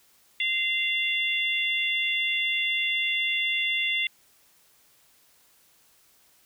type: harmonic tone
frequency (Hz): 692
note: F5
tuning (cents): -16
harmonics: 3 / 4 / 5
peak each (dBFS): -27 / -28 / -29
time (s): 0.4-4.07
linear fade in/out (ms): 2
effects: white hiss -61 dBFS RMS until 6.45 s